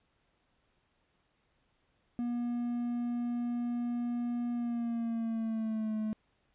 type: tone with pitch glide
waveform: triangle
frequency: 240 to 216.3 Hz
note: B3 to A3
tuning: -49 to -29 cents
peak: -29 dBFS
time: 2.19-6.13 s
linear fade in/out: 0 ms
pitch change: -180 cents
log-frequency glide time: 4.52-5.95 s
effects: pink hiss -74 dBFS RMS until 6.54 s + resampled to 8000 Hz